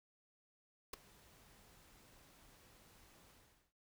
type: noise with ADSR envelope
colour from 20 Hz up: pink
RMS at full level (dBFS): -41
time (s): 0.93-3.73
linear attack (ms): 6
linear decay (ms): 8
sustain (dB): -24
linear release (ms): 430
effects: noise-tail reverb RT60 0.2 s tail -18 dB re dry